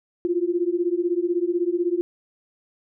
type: beating tone pair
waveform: sine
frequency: 341.4 / 357.4 Hz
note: F4 / F4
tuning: -39 / +40 cents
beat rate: 16 Hz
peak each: -23 dBFS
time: 0.25-2.01 s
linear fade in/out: 0 ms
effects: none